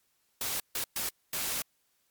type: noise bursts at uneven times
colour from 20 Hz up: white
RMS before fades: -33 dBFS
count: 4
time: 0.41-0.6 / 0.75-0.84 / 0.96-1.09 / 1.33-1.62 s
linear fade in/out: 2 ms
effects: white hiss -73 dBFS RMS until 2.1 s + MP3 96 kbps